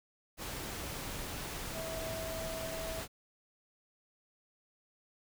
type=tone in noise; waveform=sine; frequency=650 Hz; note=E5; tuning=24 cents flat; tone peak=-40 dBFS; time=1.72-3.03 s; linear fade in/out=50 ms; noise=pink; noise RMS=-41 dBFS; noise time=0.37-3.08 s; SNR=-2 dB; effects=none